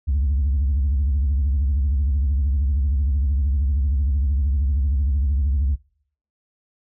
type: tone with vibrato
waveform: sine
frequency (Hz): 69.3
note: C#2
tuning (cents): 0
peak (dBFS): -15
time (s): 0.07-5.76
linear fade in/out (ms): 20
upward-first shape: triangle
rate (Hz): 13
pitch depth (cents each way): 220
effects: noise-tail reverb RT60 0.6 s tail -25 dB re dry + tanh soft clip ceiling -15 dBFS